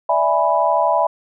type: chord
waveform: sine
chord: E dominant seventh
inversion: third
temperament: equal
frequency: 587.3 / 659.3 / 830.6 / 987.8 Hz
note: D5 / E5 / G#5 / B5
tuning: 0 / 0 / 0 / 0 cents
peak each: -21 / -18 / -20 / -18 dBFS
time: 0.09-1.07 s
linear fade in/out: 5 ms
effects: none